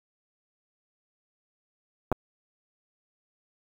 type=clicks; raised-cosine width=1 ms; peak=-10 / -13 dBFS; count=2; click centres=2.117 / 2.125 s; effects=7-bit